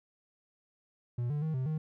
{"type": "tone with pitch steps", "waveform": "triangle", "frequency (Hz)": [120.7, 147.6, 157.8, 129.8, 156], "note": ["B2", "D3", "D#3", "C3", "D#3"], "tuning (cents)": [-39, 9, 25, -13, 5], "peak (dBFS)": -28, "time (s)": [1.18, 1.78], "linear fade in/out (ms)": 5, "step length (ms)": 120, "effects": []}